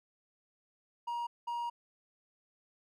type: tone bursts at uneven times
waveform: triangle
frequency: 948 Hz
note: A#5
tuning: 29 cents sharp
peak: -32 dBFS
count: 2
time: 1.07-1.27 / 1.47-1.7 s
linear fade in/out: 10 ms
effects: none